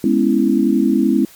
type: chord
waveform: sine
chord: C# minor seventh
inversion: second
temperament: equal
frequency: 207.7 / 246.9 / 277.2 / 329.6 Hz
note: G#3 / B3 / C#4 / E4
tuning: 0 / 0 / 0 / 0 cents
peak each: -17 dBFS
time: 0.04-1.25 s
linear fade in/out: 2 ms
effects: white hiss -44 dBFS RMS until 1.35 s + MP3 96 kbps